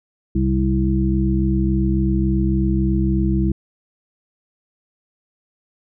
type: harmonic tone with a mistuned harmonic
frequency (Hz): 65.41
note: C2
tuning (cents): 0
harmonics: 1 / 2 / 3 / 5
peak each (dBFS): -19 / -23 / -20 / -22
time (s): 0.35-3.52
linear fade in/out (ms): 5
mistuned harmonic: 2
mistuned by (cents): +25
effects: none